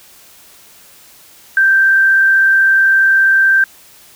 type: tone with frequency modulation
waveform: sine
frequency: 1568 Hz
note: G6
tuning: in tune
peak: -7 dBFS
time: 1.57-3.64 s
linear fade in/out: 2 ms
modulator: 43.6 Hz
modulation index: 0.34
effects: white hiss -43 dBFS RMS until 4.15 s